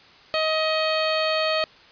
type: harmonic tone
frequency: 630 Hz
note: D#5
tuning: 21 cents sharp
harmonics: 1 / 2 / 3 / 4 / 5 / 6 / 7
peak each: -23 / -28 / -32 / -30 / -32 / -35 / -29 dBFS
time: 0.34-1.64 s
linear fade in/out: 0 ms
effects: white hiss -50 dBFS RMS until 1.91 s + resampled to 11025 Hz